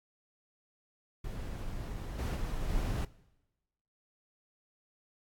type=noise with level steps; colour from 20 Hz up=brown; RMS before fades=-39 / -32 / -35 / -32 dBFS; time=1.24-3.05 s; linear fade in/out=5 ms; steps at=2.18 / 2.35 / 2.68 s; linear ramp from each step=20 ms; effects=noise-tail reverb RT60 1.0 s tail -20 dB re dry + AAC 64 kbps